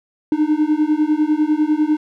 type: beating tone pair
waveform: triangle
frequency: 300 / 310 Hz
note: D4 / D#4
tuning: +37 / -6 cents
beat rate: 10 Hz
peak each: -15 dBFS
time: 0.32-1.97 s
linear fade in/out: 2 ms
effects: none